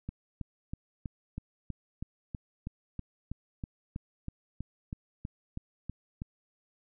click train, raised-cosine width 5 ms, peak -24 dBFS, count 20, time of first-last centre 0.09-6.219 s, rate 3.1 Hz, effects none

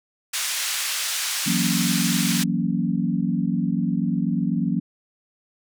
white band-pass noise, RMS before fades -26 dBFS, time 0.33-2.44 s, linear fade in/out 10 ms, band 1400 to 8500 Hz, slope 12 dB/octave
sine chord, F# dominant seventh, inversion third, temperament equal, 164.81 / 185 / 233.1 / 277.2 Hz, E3 / F#3 / A#3 / C#4, 0 / 0 / 0 / 0 cents, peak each -26 / -24 / -25 / -28 dBFS, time 1.46-4.8 s, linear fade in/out 10 ms
effects none

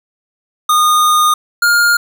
square tone pair in turn, 1227 / 1413.2 Hz, D#6 / F6, -25 / +20 cents, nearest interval major second, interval 245 cents, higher second, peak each -9 dBFS, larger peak neither, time 0.69-1.34 / 1.62-1.97 s, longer first, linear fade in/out 5 ms, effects none

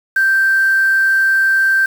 sine tone with quantisation, 1567 Hz, G6, 1 cent flat, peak -10 dBFS, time 0.16-1.86 s, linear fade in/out 5 ms, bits 5, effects none

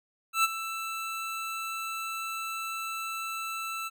25% pulse tone with ADSR envelope, 1326 Hz, E6, 10 cents sharp, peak -16 dBFS, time 0.33-3.9 s, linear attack 110 ms, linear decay 28 ms, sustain -13 dB, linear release 30 ms, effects none

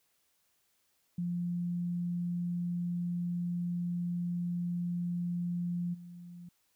sine tone with level steps, 174.61 Hz, F3, in tune, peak -31 / -45 dBFS, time 1.18-6.49 s, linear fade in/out 5 ms, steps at 5.93 s, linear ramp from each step 20 ms, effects white hiss -74 dBFS RMS until 6.75 s

